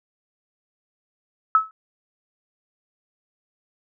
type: tone with exponential decay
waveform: sine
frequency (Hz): 1297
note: E6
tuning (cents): -28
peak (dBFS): -9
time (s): 1.55-1.71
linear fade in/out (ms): 1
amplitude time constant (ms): 34
effects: none